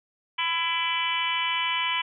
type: harmonic tone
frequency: 333.6 Hz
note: E4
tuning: 21 cents sharp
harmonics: 3 / 4 / 5 / 6 / 7 / 8 / 9 / 10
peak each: -29 / -40 / -38 / -34 / -29 / -38 / -29 / -38 dBFS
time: 0.38-2.02 s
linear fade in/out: 10 ms
effects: none